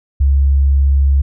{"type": "tone", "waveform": "sine", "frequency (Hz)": 69, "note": "C#2", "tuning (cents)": -7, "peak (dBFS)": -8, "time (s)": [0.2, 1.22], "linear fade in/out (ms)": 10, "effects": []}